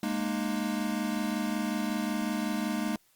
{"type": "chord", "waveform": "square", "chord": "Ab suspended second", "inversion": "none", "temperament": "equal with one note detuned", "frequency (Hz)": [207.7, 233.1, 304.7], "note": ["Ab3", "Bb3", "Eb4"], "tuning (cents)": [0, 0, -36], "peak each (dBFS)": [-33, -34, -35], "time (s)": [0.03, 2.96], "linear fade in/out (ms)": 2, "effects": ["white hiss -66 dBFS RMS until 3.15 s", "Opus 48 kbps"]}